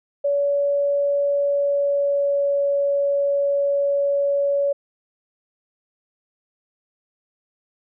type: tone with pitch glide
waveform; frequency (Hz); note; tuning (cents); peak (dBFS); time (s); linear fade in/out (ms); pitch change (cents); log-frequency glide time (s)
sine; 568 to 564.1; C#5 to C#5; +42 to +30; -17; 0.24-4.73; 10; -12; 1.34-2.64
effects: none